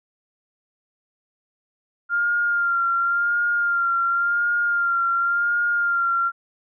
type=tone with vibrato; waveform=sine; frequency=1396.9 Hz; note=F6; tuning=in tune; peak=-18 dBFS; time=2.09-6.32 s; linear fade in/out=50 ms; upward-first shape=sine; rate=0.92 Hz; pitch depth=29 cents each way; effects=none